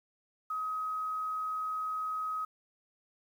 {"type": "tone with quantisation", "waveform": "sine", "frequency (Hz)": 1266, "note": "D#6", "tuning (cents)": 30, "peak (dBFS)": -32, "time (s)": [0.5, 2.45], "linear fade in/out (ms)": 5, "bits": 10, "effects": []}